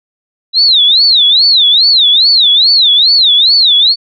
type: tone with vibrato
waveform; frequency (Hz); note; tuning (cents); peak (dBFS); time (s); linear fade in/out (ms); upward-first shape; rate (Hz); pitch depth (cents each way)
sine; 3888; B7; -28; -4; 0.53-3.96; 50; sine; 2.4; 250
effects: none